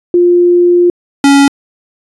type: tone pair in turn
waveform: sine / square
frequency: 351.5 / 279.7 Hz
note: F4 / C#4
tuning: +11 / +16 cents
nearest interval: major third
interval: 395 cents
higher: first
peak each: -4 dBFS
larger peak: neither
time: 0.14-0.9 / 1.24-1.48 s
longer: first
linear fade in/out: 2 ms
effects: resampled to 24000 Hz